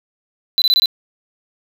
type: tone bursts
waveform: triangle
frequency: 4000 Hz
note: B7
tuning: 21 cents sharp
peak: -9 dBFS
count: 5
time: 0.58-0.858 s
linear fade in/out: 0 ms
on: 38 ms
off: 22 ms
effects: none